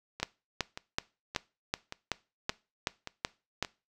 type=two click trains; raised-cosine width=0.2 ms; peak=-21 / -11 dBFS; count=7 / 10; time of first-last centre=0.2-3.648 / 0.23-3.626 s; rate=1.74 / 2.65 Hz; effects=noise-tail reverb RT60 0.3 s tail -21 dB re dry